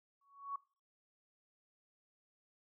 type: tone with exponential growth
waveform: sine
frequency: 1117 Hz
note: C#6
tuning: 13 cents sharp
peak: -35 dBFS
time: 0.21-0.56 s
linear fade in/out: 5 ms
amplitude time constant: 74 ms
effects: noise-tail reverb RT60 0.4 s tail -21 dB re dry